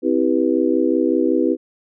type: chord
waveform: sine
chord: C major seventh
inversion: none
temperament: just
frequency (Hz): 261.6 / 327 / 392.4 / 490.5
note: C4 / E4 / G4 / B4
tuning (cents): 0 / -14 / +2 / -12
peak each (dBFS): -20 / -18 / -21 / -22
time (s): 0.02-1.57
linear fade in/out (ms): 50
effects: none